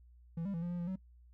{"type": "tone with pitch steps", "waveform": "triangle", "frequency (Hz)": [166.2, 198.7, 167.1, 174.1, 175.7, 172.4, 188.2], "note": ["E3", "G3", "E3", "F3", "F3", "F3", "F#3"], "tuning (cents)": [15, 24, 24, -5, 11, -22, 30], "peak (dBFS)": -33, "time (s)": [0.37, 0.958], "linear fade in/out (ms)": 5, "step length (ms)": 84, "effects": ["noise-tail reverb RT60 0.1 s tail -22 dB re dry", "added 60 Hz sine -57 dBFS peak until 1.33 s"]}